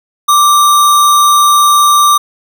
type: tone with sample-and-hold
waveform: sine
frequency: 1174.7 Hz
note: D6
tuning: in tune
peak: -4 dBFS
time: 0.28-2.18 s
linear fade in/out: 10 ms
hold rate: 4900 Hz
effects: none